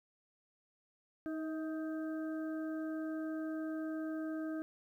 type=harmonic tone with a mistuned harmonic; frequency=314.3 Hz; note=D#4; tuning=18 cents sharp; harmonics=1 / 2 / 4 / 5; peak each=-37 / -46 / -54 / -52 dBFS; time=1.26-4.62 s; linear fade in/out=0 ms; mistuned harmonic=2; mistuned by=+28 cents; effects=12-bit